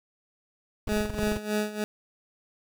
brown noise bursts, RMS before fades -30 dBFS, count 12, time 0.87-1.374 s, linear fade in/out 5 ms, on 20 ms, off 24 ms
20% pulse tone with tremolo, 211.1 Hz, G#3, 29 cents sharp, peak -19 dBFS, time 0.89-1.84 s, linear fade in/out 0 ms, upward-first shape sine, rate 3.3 Hz, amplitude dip 80%
effects none

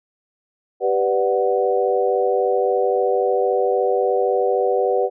sine chord, G major seventh, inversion none, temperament equal with one note detuned, 390.2 / 493.9 / 587.3 / 740 Hz, G4 / B4 / D5 / F#5, -8 / 0 / 0 / 0 cents, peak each -21 / -19 / -24 / -23 dBFS, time 0.8-5.1 s, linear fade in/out 50 ms, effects none

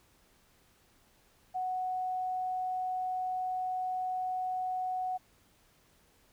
sine tone, 740 Hz, F#5, in tune, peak -31 dBFS, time 1.54-5.18 s, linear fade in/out 20 ms, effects pink hiss -66 dBFS RMS until 6.32 s

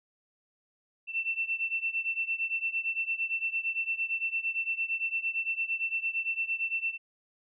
sine beating tone pair, 2682 / 2690.8 Hz, E7 / E7, +29 / +35 cents, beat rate 8.8 Hz, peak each -31 / -33 dBFS, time 1.07-6.98 s, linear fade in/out 50 ms, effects none

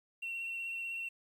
triangle tone with vibrato, 2722 Hz, F7, 45 cents flat, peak -34 dBFS, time 0.22-1.09 s, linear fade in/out 10 ms, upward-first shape triangle, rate 16 Hz, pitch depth 22 cents each way, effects tanh soft clip ceiling -33 dBFS + 11-bit

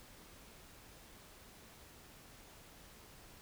silence, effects pink hiss -58 dBFS RMS until 3.41 s

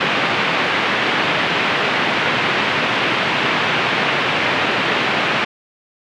white band-pass noise, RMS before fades -18 dBFS, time 0-5.45 s, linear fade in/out 10 ms, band 120 to 2900 Hz, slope 24 dB/octave, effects none

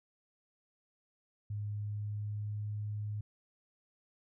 sine tone with pitch glide, 103.9 to 104.93 Hz, G#2 to G#2, +1 to +18 cents, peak -35 dBFS, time 1.5-3.21 s, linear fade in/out 5 ms, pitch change +17 cents, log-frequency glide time 1.68-2.69 s, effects none

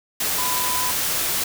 sine tone in noise, 1000 Hz, B5, 21 cents sharp, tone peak -26 dBFS, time 0.38-0.91 s, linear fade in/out 5 ms, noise white, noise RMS -23 dBFS, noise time 0.2-1.44 s, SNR -6 dB, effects none

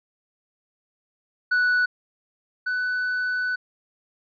triangle tone pair in turn, 1480 / 1494.6 Hz, F#6 / F#6, 0 / +17 cents, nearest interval unison, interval 17 cents, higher second, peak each -16 / -21 dBFS, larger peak first, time 1.51-1.86 / 2.66-3.56 s, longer second, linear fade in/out 10 ms, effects resampled to 11025 Hz

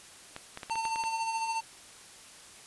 clicks, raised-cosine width 0.3 ms, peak -23 dBFS, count 8, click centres 0.364 / 0.574 / 0.632 / 0.698 / 0.756 / 0.853 / 0.959 / 1.038 s
square tone with tremolo, 901 Hz, A5, 41 cents sharp, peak -29 dBFS, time 0.7-1.61 s, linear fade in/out 10 ms, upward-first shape sine, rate 14 Hz, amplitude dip 45%
effects white hiss -51 dBFS RMS until 2.66 s + resampled to 24000 Hz

